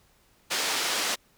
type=band-pass noise; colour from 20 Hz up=white; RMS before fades=-28 dBFS; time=0.5-1.16 s; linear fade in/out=20 ms; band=310 to 5700 Hz; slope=12 dB/octave; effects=pink hiss -63 dBFS RMS until 1.37 s